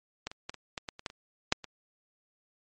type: clicks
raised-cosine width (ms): 0.2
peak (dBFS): -17 / -26 / -19 / -27 / -17 / -19 / -27 / -16 / -30 / -6 / -24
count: 11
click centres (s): 0.27 / 0.315 / 0.495 / 0.543 / 0.778 / 0.888 / 0.994 / 1.062 / 1.101 / 1.524 / 1.643
effects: MP3 48 kbps